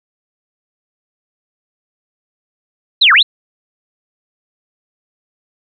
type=linear two-way sweep; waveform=sine; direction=down then up; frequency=4246 to 1113 to 4246 Hz; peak=-5 dBFS; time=3.01-3.23 s; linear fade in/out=10 ms; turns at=3.13 s; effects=none